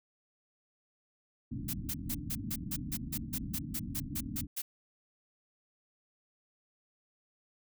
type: low-pass noise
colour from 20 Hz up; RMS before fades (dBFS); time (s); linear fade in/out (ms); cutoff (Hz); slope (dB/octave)
white; -40; 1.51-4.47; 10; 300; 96
type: noise bursts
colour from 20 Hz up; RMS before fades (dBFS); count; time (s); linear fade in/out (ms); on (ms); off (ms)
blue; -36; 15; 1.68-4.62; 10; 56; 150
effects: none